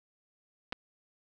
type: clicks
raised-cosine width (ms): 0.3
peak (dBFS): -20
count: 2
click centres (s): 0.724 / 0.728
effects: none